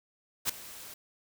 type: noise with ADSR envelope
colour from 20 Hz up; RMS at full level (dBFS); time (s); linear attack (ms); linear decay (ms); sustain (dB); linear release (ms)
white; -26; 0.45-0.94; 43; 4; -20; 5
effects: none